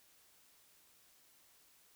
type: silence
effects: white hiss -67 dBFS RMS until 1.95 s